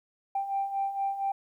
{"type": "beating tone pair", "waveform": "sine", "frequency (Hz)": [784, 788.3], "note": ["G5", "G5"], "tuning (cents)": [0, 9], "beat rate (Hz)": 4.3, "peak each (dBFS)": [-34, -28], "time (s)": [0.35, 1.32], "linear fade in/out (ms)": 5, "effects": ["tanh soft clip ceiling -21 dBFS", "11-bit"]}